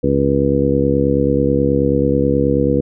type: harmonic tone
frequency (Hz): 69.3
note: C#2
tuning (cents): 0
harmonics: 1 / 2 / 3 / 4 / 5 / 6 / 7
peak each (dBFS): -23 / -20 / -21 / -18 / -22 / -23 / -17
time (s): 0.03-2.81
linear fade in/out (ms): 10
effects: none